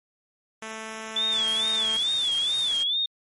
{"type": "tone", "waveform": "5% pulse", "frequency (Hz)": 220.5, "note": "A3", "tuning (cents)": 4, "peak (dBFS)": -23, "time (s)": [0.62, 1.97], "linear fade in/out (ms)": 5}
{"type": "tone with vibrato", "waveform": "sine", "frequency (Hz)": 3454, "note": "A7", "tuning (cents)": -33, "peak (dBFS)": -22, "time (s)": [1.16, 3.06], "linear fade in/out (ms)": 5, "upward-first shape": "sine", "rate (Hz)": 2.3, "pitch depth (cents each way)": 120}
{"type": "noise", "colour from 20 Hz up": "white", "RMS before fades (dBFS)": -37, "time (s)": [1.31, 2.84], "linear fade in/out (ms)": 20}
{"effects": ["MP3 48 kbps"]}